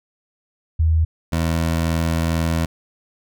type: tone pair in turn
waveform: sine / 20% pulse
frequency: 80.2 / 82.22 Hz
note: E2 / E2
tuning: -47 / -4 cents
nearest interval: unison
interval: 43 cents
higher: second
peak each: -13 / -13 dBFS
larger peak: neither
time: 0.79-1.05 / 1.32-2.66 s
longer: second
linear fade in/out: 10 ms
effects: none